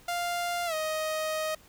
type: tone with pitch glide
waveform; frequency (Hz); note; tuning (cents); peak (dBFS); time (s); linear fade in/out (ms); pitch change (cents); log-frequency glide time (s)
sawtooth; 698.5 to 625.9; F5 to D#5; 0 to +10; -25; 0.08-1.55; 5; -190; 0.66-0.74
effects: pink hiss -57 dBFS RMS until 1.68 s